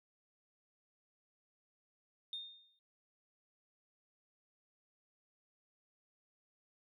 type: tone with exponential decay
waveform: sine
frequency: 3655 Hz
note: A#7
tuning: 35 cents flat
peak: -37 dBFS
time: 2.33-2.79 s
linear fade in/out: 1 ms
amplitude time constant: 100 ms
effects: noise-tail reverb RT60 0.3 s tail -20 dB re dry + tanh soft clip ceiling -34 dBFS